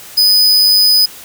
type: tone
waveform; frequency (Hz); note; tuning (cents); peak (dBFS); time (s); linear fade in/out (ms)
45% pulse; 4999; D#8; +7; -6; 0.17-1.06; 10
effects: white hiss -34 dBFS RMS until 1.24 s